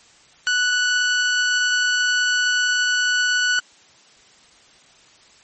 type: tone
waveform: sawtooth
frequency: 1480 Hz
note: F#6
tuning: in tune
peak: -13 dBFS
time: 0.47-3.59 s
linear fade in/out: 0 ms
effects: white hiss -51 dBFS RMS until 5.43 s + MP3 32 kbps